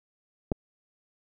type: clicks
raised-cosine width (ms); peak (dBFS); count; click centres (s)
2; -12 / -28; 2; 0.518 / 0.523
effects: none